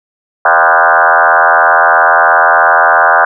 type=tone with frequency modulation; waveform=sine; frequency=1108.7 Hz; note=C#6; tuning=in tune; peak=-4 dBFS; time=0.45-3.25 s; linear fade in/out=5 ms; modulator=83 Hz; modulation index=5.9; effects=none